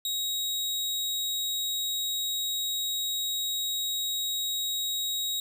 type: tone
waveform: sawtooth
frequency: 3800 Hz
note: A#7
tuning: 33 cents sharp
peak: -25 dBFS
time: 0.05-5.4 s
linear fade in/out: 2 ms
effects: none